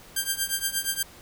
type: tone with tremolo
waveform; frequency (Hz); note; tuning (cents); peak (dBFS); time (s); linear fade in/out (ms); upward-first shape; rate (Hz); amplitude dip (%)
5% pulse; 1585; G6; +19; -11; 0.16-1.03; 5; triangle; 8.5; 90
effects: pink hiss -49 dBFS RMS until 1.21 s